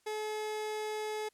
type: tone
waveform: 30% pulse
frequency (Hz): 428.2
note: A4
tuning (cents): -47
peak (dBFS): -32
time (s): 0.06-1.29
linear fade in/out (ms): 10
effects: white hiss -72 dBFS RMS until 1.33 s + low-pass 11000 Hz 12 dB/octave